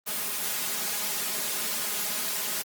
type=noise with comb filter; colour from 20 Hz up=white; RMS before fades=-30 dBFS; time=0.06-2.63 s; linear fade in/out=20 ms; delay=4.8 ms; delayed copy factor=+0.85; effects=high-pass 150 Hz 12 dB/octave + Opus 24 kbps